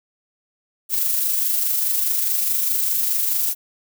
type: noise with amplitude modulation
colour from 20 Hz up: violet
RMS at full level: -19 dBFS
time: 0.89-3.55 s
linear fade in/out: 50 ms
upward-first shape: sine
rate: 24.8 Hz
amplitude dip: 35%
effects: none